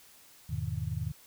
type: chord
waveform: sine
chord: E major seventh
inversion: none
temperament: just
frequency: 82.41 / 103.01 / 123.61 / 154.51 Hz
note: E2 / G#2 / B2 / D#3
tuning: 0 / -14 / +2 / -12 cents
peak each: -37 / -36 / -37 / -37 dBFS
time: 0.49-1.12 s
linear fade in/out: 10 ms
effects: white hiss -57 dBFS RMS until 1.26 s